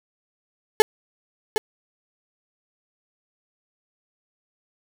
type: tone with echo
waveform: 35% pulse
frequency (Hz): 431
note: A4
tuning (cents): -36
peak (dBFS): -8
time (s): 0.8-0.82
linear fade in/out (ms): 0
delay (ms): 760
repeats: 1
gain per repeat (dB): -8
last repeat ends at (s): 1.58
effects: none